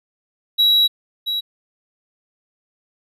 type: tone pair in turn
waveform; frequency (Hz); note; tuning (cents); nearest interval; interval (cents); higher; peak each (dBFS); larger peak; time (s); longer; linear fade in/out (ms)
triangle; 3883 / 3883; B7 / B7; -30 / -30; unison; 0; neither; -10 / -18; first; 0.58-0.88 / 1.26-1.41; first; 20
effects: resampled to 32000 Hz